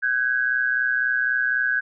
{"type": "tone pair together", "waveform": "sine", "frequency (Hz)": [1519, 1642.9], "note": ["F#6", "G#6"], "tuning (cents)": [45, -19], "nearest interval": "minor second", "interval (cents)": 136, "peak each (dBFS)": -22, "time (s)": [0.02, 1.81], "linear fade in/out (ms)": 20, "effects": []}